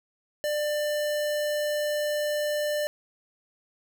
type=tone; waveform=square; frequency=595 Hz; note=D5; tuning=22 cents sharp; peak=-26 dBFS; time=0.44-2.87 s; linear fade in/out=0 ms; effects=none